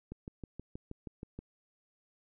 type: click train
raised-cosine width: 3 ms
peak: -29 dBFS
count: 9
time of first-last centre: 0.12-1.39 s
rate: 6.3 Hz
effects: none